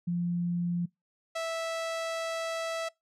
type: tone pair in turn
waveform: sine / sawtooth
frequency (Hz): 174 / 656.9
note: F3 / E5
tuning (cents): -6 / -6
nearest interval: octave + major seventh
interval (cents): 2300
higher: second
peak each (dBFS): -27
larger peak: neither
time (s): 0.07-0.86 / 1.35-2.89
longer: second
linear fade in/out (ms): 10
effects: noise-tail reverb RT60 0.2 s tail -25 dB re dry + low-pass 8000 Hz 12 dB/octave